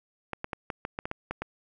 clicks, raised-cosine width 0.5 ms, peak -17 dBFS, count 10, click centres 0.333 / 0.444 / 0.532 / 0.702 / 0.851 / 0.989 / 1.055 / 1.114 / 1.31 / 1.42 s, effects none

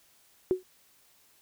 sine tone with exponential decay, 370 Hz, F#4, in tune, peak -18 dBFS, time 0.51-0.63 s, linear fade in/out 0 ms, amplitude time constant 26 ms, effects white hiss -63 dBFS RMS until 1.41 s

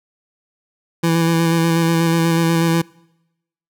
25% pulse tone with vibrato, 165.9 Hz, E3, 11 cents sharp, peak -10 dBFS, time 1.03-2.82 s, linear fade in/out 10 ms, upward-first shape square, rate 8.2 Hz, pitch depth 16 cents each way, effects noise-tail reverb RT60 0.9 s tail -25 dB re dry

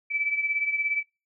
sine beating tone pair, 2308 / 2325 Hz, D7 / D7, -31 / -18 cents, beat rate 17 Hz, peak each -25 / -31 dBFS, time 0.1-1.03 s, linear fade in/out 20 ms, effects noise-tail reverb RT60 0.3 s tail -25 dB re dry

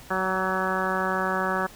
harmonic tone with a mistuned harmonic, 187.5 Hz, F#3, 23 cents sharp, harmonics 1 / 2 / 3 / 4 / 5 / 6 / 7 / 8 / 9, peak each -32 / -32 / -32 / -32 / -32 / -32 / -32 / -32 / -32 dBFS, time 0.1-1.67 s, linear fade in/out 10 ms, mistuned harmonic 6, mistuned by +21 cents, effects pink hiss -47 dBFS RMS until 1.75 s

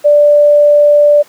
sine tone, 587.3 Hz, D5, in tune, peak -3 dBFS, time 0.04-1.23 s, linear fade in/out 20 ms, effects pink hiss -42 dBFS RMS until 1.28 s + high-pass 300 Hz 12 dB/octave

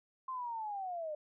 sine linear sweep, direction down, 1057 to 591 Hz, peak -37 dBFS, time 0.28-1.15 s, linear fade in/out 5 ms, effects none

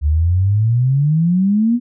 sine exponential sweep, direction up, 71.3 to 246.9 Hz, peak -11 dBFS, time 0.01-1.8 s, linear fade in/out 50 ms, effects none

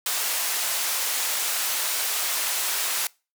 white band-pass noise, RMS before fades -26 dBFS, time 0.06-3.07 s, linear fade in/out 2 ms, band 630 to 16000 Hz, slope 12 dB/octave, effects noise-tail reverb RT60 0.3 s tail -24 dB re dry

